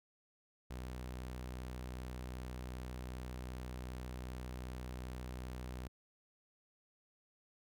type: tone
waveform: sawtooth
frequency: 62.6 Hz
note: B1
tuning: 24 cents sharp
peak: -39 dBFS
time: 0.7-5.88 s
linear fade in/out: 10 ms
effects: none